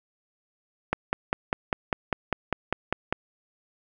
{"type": "click train", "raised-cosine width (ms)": 0.5, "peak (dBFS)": -8, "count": 12, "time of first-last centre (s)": [0.93, 3.126], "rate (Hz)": 5.01, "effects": []}